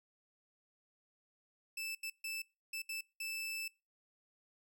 sawtooth tone bursts at uneven times, 2637 Hz, E7, in tune, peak -36 dBFS, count 6, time 1.77-1.95 / 2.03-2.1 / 2.24-2.42 / 2.73-2.82 / 2.89-3.01 / 3.2-3.68 s, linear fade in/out 5 ms, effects noise-tail reverb RT60 0.3 s tail -24 dB re dry

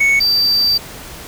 triangle tone pair in turn, 2217 / 4661 Hz, C#7 / D8, 0 / -14 cents, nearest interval octave + minor second, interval 1286 cents, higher second, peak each -8 / -10 dBFS, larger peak first, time 0-0.2 / 0.2-0.78 s, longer second, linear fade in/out 10 ms, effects pink hiss -33 dBFS RMS until 1.27 s

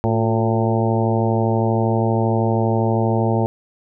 harmonic tone with a mistuned harmonic, 112.6 Hz, A2, 40 cents sharp, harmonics 1 / 2 / 3 / 4 / 5 / 6 / 7 / 8, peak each -19 / -22 / -24 / -25 / -26 / -27 / -27 / -28 dBFS, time 0.04-3.46 s, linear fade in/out 0 ms, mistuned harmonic 3, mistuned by +63 cents, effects none

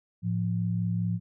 sine tone pair together, 109.65 / 174.61 Hz, A2 / F3, -6 / 0 cents, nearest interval minor sixth, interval 806 cents, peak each -28 dBFS, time 0.22-1.2 s, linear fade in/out 50 ms, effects none

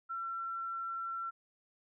sine tone, 1353 Hz, E6, 45 cents sharp, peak -36 dBFS, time 0.09-1.31 s, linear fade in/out 20 ms, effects none

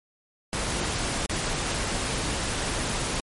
pink noise with dropouts, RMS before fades -28 dBFS, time 0.53-3.2 s, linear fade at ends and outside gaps 0 ms, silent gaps 1.261-1.296 s, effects MP3 48 kbps

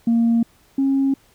sine tone pair in turn, 231.7 / 272 Hz, A#3 / C#4, -10 / -33 cents, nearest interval minor third, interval 277 cents, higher second, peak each -12 / -14 dBFS, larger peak first, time 0.07-0.43 / 0.78-1.14 s, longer neither, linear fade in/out 5 ms, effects tanh soft clip ceiling -11 dBFS + pink hiss -56 dBFS RMS until 1.34 s

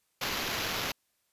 violet noise with sample-and-hold, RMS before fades -33 dBFS, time 0.21-0.92 s, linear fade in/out 5 ms, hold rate 8820 Hz, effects white hiss -75 dBFS RMS until 1.32 s + resampled to 32000 Hz

